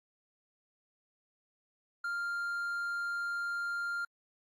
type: tone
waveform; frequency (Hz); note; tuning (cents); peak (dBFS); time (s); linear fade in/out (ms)
triangle; 1396.9; F6; 0; -31; 2.04-4.05; 5
effects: AAC 64 kbps